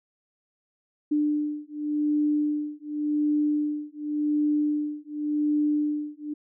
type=beating tone pair; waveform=sine; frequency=297.5 / 298.39 Hz; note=D4 / D4; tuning=+22 / +28 cents; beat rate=0.89 Hz; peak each=-26 dBFS; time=1.11-6.34 s; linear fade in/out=10 ms; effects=none